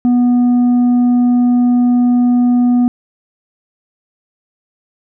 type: tone with tanh clipping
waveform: sine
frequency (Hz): 244.7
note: B3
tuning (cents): -16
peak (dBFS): -9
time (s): 0.05-2.88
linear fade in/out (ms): 0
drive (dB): 4
effects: none